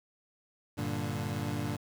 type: chord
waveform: 25% pulse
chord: G minor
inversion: none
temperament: equal with one note detuned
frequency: 98.34 / 116.54 / 146.83 Hz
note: G2 / Bb2 / D3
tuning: +6 / 0 / 0 cents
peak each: -33 dBFS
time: 0.77-1.77 s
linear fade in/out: 20 ms
effects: 9-bit